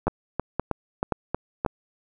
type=two click trains; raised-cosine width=1 ms; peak=-10 / -9 dBFS; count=6 / 4; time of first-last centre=0.08-1.662 / 0.07-1.649 s; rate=3.16 / 1.9 Hz; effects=none